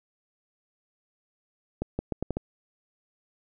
accelerating click train, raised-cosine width 2 ms, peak -15 dBFS, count 6, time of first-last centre 1.82-2.37 s, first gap 170 ms, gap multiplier 0.78, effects none

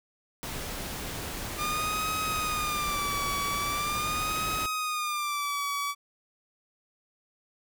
pink noise, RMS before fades -36 dBFS, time 0.43-4.66 s, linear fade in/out 0 ms
sawtooth tone with vibrato, 1200 Hz, D6, 37 cents sharp, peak -25 dBFS, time 1.57-5.95 s, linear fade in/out 50 ms, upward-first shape sine, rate 0.42 Hz, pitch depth 91 cents each way
effects none

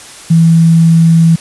sine tone with quantisation, 164.81 Hz, E3, in tune, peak -3 dBFS, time 0.3-1.36 s, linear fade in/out 10 ms, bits 5, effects white hiss -32 dBFS RMS until 1.4 s + resampled to 24000 Hz

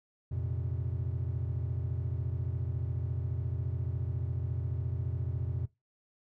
triangle chord, F suspended fourth, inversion none, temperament equal, 87.31 / 116.54 / 130.81 Hz, F2 / Bb2 / C3, 0 / 0 / 0 cents, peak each -32 / -34 / -35 dBFS, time 0.31-5.66 s, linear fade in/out 10 ms, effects noise-tail reverb RT60 0.2 s tail -19 dB re dry + tanh soft clip ceiling -20 dBFS

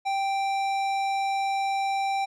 sine tone with tanh clipping, 784 Hz, G5, in tune, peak -26 dBFS, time 0.05-2.26 s, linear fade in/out 20 ms, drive 15 dB, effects none

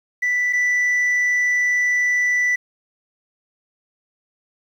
sine tone pair in turn, 1975.5 / 1975.5 Hz, B6 / B6, 0 / 0 cents, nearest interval unison, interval 0 cents, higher neither, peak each -15 / -13 dBFS, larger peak second, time 0.22-0.53 / 0.53-2.56 s, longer second, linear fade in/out 10 ms, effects tanh soft clip ceiling -15 dBFS + 8-bit

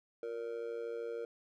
triangle tone with amplitude modulation, 466.2 Hz, A#4, in tune, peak -32 dBFS, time 0.23-1.25 s, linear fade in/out 2 ms, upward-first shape sine, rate 113 Hz, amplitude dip 80%, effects none

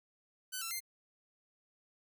5% pulse tone with pitch steps, 1508 / 1343 / 2098 Hz, F#6 / E6 / C7, +32 / +32 / +4 cents, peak -27 dBFS, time 0.52-0.805 s, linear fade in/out 20 ms, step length 95 ms, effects none

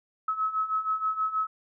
sine beating tone pair, 1285 / 1291.3 Hz, E6 / E6, -45 / -36 cents, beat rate 6.3 Hz, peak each -31 / -27 dBFS, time 0.28-1.47 s, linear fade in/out 5 ms, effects none

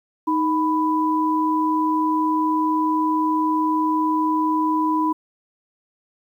sine tone pair together, 312.2 / 992 Hz, D#4 / B5, +6 / +7 cents, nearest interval octave + minor sixth, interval 2001 cents, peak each -20 dBFS, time 0.27-5.13 s, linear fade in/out 10 ms, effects 9-bit

